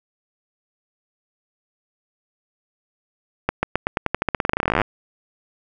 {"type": "accelerating click train", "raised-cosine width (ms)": 0.5, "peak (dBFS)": -3, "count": 29, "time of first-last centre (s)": [3.49, 4.817], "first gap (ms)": 140, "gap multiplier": 0.9, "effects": []}